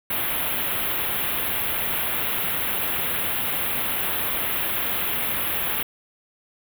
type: band-stop noise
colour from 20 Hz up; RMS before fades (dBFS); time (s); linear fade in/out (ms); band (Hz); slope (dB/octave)
white; -25; 0.1-5.83; 5; 3500 to 11000; 48
effects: none